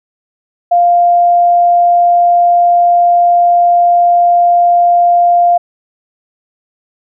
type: tone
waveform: sine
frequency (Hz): 698.5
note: F5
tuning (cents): 0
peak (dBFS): -5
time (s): 0.71-5.58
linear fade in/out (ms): 10
effects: none